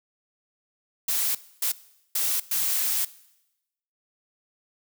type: noise bursts at uneven times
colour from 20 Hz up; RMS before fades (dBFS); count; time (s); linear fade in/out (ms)
blue; -25; 4; 1.08-1.35 / 1.62-1.72 / 2.15-2.4 / 2.51-3.05; 5
effects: noise-tail reverb RT60 0.9 s tail -19 dB re dry